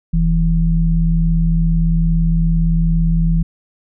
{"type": "tone pair together", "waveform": "sine", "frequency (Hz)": [41.2, 164.81], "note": ["E1", "E3"], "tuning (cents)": [0, 0], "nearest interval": "2 octaves", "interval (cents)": 2400, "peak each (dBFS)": -14, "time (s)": [0.13, 3.43], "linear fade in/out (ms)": 10, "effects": []}